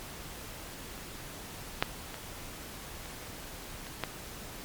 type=clicks; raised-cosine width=0.3 ms; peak=-29 / -8 / -25 / -29 / -29 / -14 dBFS; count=6; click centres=0.978 / 1.825 / 2.143 / 3.058 / 3.868 / 4.037 s; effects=pink hiss -44 dBFS RMS until 4.64 s + MP3 96 kbps